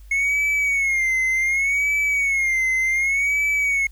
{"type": "tone with vibrato", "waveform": "triangle", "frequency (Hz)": 2177, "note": "C#7", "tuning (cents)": -32, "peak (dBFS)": -16, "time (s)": [0.11, 3.87], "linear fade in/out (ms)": 5, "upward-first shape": "sine", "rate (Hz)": 0.67, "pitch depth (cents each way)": 96, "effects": ["added 50 Hz sine -40 dBFS peak until 3.91 s", "white hiss -59 dBFS RMS until 3.91 s"]}